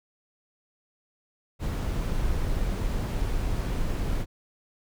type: noise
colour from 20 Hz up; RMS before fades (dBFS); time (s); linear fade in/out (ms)
brown; -27; 1.59-4.26; 50
effects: none